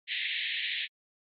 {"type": "band-pass noise", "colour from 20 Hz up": "pink", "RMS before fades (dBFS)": -33, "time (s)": [0.07, 0.88], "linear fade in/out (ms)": 50, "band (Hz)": [1800, 3900], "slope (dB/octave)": 96, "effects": ["MP3 32 kbps"]}